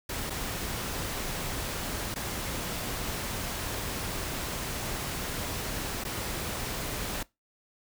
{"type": "noise with dropouts", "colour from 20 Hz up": "pink", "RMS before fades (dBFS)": -34, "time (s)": [0.09, 7.23], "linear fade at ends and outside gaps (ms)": 5, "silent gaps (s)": [[0.299, 0.303], [2.143, 2.158], [6.039, 6.049]], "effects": ["noise-tail reverb RT60 0.2 s tail -21 dB re dry"]}